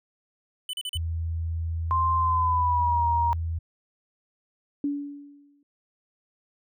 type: tone bursts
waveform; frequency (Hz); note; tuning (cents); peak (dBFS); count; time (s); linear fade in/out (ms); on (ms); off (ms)
square; 3000; F#7; +23; -30; 4; 0.69-0.973; 2; 43; 37
type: tone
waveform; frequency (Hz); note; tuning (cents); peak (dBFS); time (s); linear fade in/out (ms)
sine; 82.4; E2; 0; -26; 0.95-3.59; 10
type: tone with pitch glide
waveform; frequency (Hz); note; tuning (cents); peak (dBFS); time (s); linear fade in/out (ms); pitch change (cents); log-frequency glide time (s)
sine; 1046.5 to 943.2; C6 to A#5; 0 to +20; -21; 1.91-3.33; 0; -180; 2.16-3.06
type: tone with exponential decay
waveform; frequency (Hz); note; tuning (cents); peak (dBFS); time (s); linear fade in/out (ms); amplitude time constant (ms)
sine; 286.2; D4; -45; -22; 4.84-5.63; 2; 170
effects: none